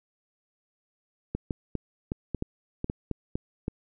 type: clicks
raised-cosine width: 3 ms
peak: -16 dBFS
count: 11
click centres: 1.35 / 1.508 / 1.753 / 2.119 / 2.347 / 2.424 / 2.844 / 2.899 / 3.113 / 3.355 / 3.681 s
effects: none